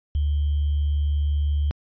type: tone with sample-and-hold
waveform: sine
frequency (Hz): 72.9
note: D2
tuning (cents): -12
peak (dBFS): -19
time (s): 0.15-1.71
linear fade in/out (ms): 0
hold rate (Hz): 3150
effects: resampled to 11025 Hz